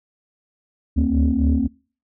sine tone cluster, 72.4 / 76.2 / 229.1 / 266.3 Hz, D2 / D#2 / A#3 / C4, -24 / -36 / -30 / +31 cents, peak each -20 dBFS, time 0.96-1.68 s, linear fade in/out 20 ms, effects noise-tail reverb RT60 0.4 s tail -25 dB re dry + tanh soft clip ceiling -8 dBFS

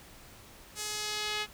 sawtooth tone with band-pass filter sweep, 422.3 Hz, G#4, 29 cents sharp, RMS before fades -35 dBFS, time 0.75-1.47 s, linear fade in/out 50 ms, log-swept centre 7800 to 3000 Hz, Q 1.2, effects pink hiss -53 dBFS RMS until 1.53 s

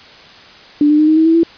sine tone with pitch steps, 294.2 / 300.4 / 306.7 / 313.1 / 319.7 / 326.4 / 333.3 Hz, D4 / D4 / D#4 / D#4 / D#4 / E4 / E4, +3 / +39 / -25 / +11 / +47 / -17 / +19 cents, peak -7 dBFS, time 0.81-1.433 s, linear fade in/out 2 ms, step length 89 ms, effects white hiss -39 dBFS RMS until 1.57 s + resampled to 11025 Hz

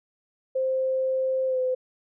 sine tone with pitch glide, 523.3 to 511.1 Hz, C5 to C5, 0 to -41 cents, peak -22 dBFS, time 0.55-1.75 s, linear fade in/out 10 ms, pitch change -41 cents, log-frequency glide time 1.47-1.59 s, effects none

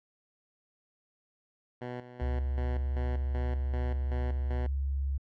10% pulse tone with tremolo, 123.47 Hz, B2, in tune, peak -28 dBFS, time 1.81-4.67 s, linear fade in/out 10 ms, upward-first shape square, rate 2.6 Hz, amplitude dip 70%
sine tone, 68.6 Hz, C#2, 17 cents flat, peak -28 dBFS, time 2.21-5.18 s, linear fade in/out 10 ms
effects low-pass 2000 Hz 12 dB/octave

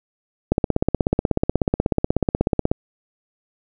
click train, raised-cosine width 2 ms, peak -3 dBFS, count 37, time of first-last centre 0.52-2.715 s, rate 16.4 Hz, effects none

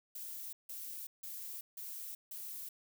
violet noise bursts, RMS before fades -45 dBFS, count 5, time 0.15-2.69 s, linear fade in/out 5 ms, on 380 ms, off 160 ms, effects none

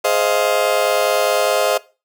35% pulse chord, F minor seventh, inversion first, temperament just, 419.1 / 523.8 / 628.6 / 698.5 Hz, Ab4 / C5 / Eb5 / F5, +16 / +2 / +18 / 0 cents, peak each -21 / -18 / -17 / -20 dBFS, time 0.04-1.78 s, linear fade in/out 10 ms, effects noise-tail reverb RT60 0.3 s tail -19 dB re dry

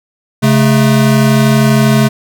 square tone pair together, 136.45 / 216.6 Hz, C#3 / A3, -27 / -27 cents, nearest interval minor sixth, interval 800 cents, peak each -10 dBFS, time 0.42-2.09 s, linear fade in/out 20 ms, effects none

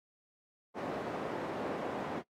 white band-pass noise, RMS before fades -38 dBFS, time 0.74-2.23 s, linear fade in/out 50 ms, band 210 to 640 Hz, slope 12 dB/octave, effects noise-tail reverb RT60 0.1 s tail -19 dB re dry + AAC 48 kbps

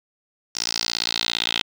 10% pulse tone with band-pass filter sweep, 57.5 Hz, A#1, 23 cents flat, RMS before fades -25 dBFS, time 0.55-1.62 s, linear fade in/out 5 ms, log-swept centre 5500 to 3300 Hz, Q 4.3, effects none

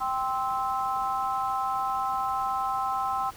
harmonic tone, 261.3 Hz, C4, 2 cents flat, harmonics 3 / 4 / 5, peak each -29 / -30 / -31 dBFS, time 0-3.31 s, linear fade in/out 20 ms, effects pink hiss -48 dBFS RMS until 3.36 s

